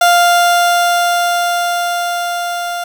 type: tone with level ramp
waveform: 30% pulse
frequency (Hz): 698.5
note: F5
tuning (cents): 0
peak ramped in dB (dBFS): -4 to -16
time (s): 0.01-2.84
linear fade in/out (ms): 5
effects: 7-bit